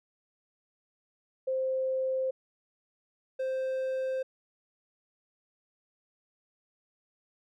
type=tone pair in turn; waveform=sine / triangle; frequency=523.3 / 523.3 Hz; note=C5 / C5; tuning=0 / 0 cents; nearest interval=unison; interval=0 cents; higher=neither; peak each=-27 dBFS; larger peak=neither; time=1.47-2.31 / 3.39-4.23 s; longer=neither; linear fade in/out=10 ms; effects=none